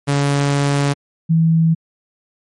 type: tone pair in turn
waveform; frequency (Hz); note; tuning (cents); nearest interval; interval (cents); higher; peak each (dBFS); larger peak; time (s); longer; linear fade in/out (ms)
sawtooth / sine; 141.8 / 163.08; C#3 / E3; +40 / -18; major second; 242; second; -10; neither; 0.07-0.94 / 1.29-1.75; first; 20
effects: MP3 48 kbps